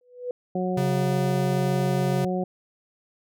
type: tone with exponential growth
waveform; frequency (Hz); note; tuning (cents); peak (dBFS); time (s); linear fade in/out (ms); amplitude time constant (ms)
sine; 493.9; B4; 0; -24; 0.01-0.31; 2; 65
type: harmonic tone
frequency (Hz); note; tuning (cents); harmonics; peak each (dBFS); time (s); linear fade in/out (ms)
183.2; F#3; -17; 1 / 2 / 3 / 4; -26 / -29 / -31 / -32; 0.55-2.44; 5
type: tone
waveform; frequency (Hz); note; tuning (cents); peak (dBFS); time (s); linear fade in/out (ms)
square; 136.1; C#3; -31; -25; 0.77-2.25; 5
effects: none